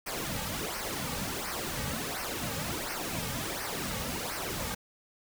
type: noise with flanger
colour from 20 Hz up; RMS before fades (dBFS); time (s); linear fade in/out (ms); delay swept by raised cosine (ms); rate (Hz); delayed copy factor
pink; -35; 0.06-4.75; 10; 0.27 to 2.97; 1.4; -0.7
effects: none